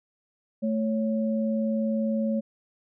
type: tone pair together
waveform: sine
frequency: 220 / 554.4 Hz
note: A3 / C#5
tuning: 0 / 0 cents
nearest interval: octave + major third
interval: 1600 cents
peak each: -24 / -30 dBFS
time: 0.62-2.41 s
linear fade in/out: 20 ms
effects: none